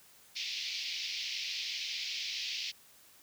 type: band-pass noise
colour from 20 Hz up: white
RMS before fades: -38 dBFS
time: 0.35-2.72 s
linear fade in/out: 20 ms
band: 2200 to 5400 Hz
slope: 48 dB/octave
effects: white hiss -60 dBFS RMS until 3.22 s